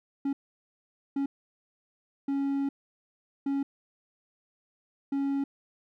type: tone bursts at uneven times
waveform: triangle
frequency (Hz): 277.2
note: C#4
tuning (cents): 0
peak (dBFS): -24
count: 5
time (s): 0.25-0.33 / 1.16-1.26 / 2.28-2.69 / 3.46-3.63 / 5.12-5.44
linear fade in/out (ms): 5
effects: none